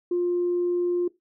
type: tone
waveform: sine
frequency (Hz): 352.4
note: F4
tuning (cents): +16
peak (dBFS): -20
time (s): 0.11-1.08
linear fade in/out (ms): 5
effects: noise-tail reverb RT60 0.2 s tail -20 dB re dry + tanh soft clip ceiling -17 dBFS